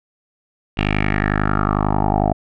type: tone with low-pass filter sweep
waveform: 10% pulse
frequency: 51.1 Hz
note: G#1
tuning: 27 cents flat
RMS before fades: -18 dBFS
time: 0.77-2.33 s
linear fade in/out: 10 ms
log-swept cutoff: 2800 to 680 Hz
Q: 4.7
effects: none